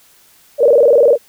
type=tone with vibrato; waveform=sine; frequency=523.3 Hz; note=C5; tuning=in tune; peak=-6 dBFS; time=0.58-1.18 s; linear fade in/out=50 ms; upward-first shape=square; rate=20 Hz; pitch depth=170 cents each way; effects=white hiss -49 dBFS RMS until 1.28 s